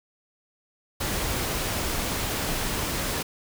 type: noise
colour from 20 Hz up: pink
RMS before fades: -28 dBFS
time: 1-3.23 s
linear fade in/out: 10 ms
effects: none